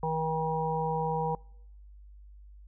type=harmonic tone; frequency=159.7 Hz; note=D#3; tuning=45 cents sharp; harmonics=1 / 3 / 5 / 6; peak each=-33 / -33 / -33 / -33 dBFS; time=0.03-1.35 s; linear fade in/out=2 ms; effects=noise-tail reverb RT60 0.8 s tail -26 dB re dry + added 50 Hz sine -48 dBFS peak until 2.67 s